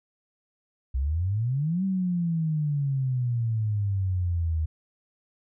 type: exponential two-way sweep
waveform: sine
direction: up then down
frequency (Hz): 61.74 to 194.3 to 77.7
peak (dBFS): -23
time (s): 0.94-4.66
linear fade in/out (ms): 10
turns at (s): 1.84
effects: none